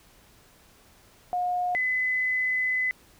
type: tone pair in turn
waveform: sine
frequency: 718 / 2016 Hz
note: F5 / B6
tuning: +48 / +35 cents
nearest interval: octave + tritone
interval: 1787 cents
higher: second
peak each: -24 / -23 dBFS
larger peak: second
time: 1.33-1.75 / 1.75-2.91 s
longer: second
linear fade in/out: 0 ms
effects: pink hiss -57 dBFS RMS until 3.19 s